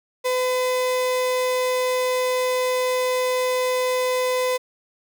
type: tone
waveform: 35% pulse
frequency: 506 Hz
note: B4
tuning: 42 cents sharp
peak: -18 dBFS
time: 0.24-4.58 s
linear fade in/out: 20 ms
effects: none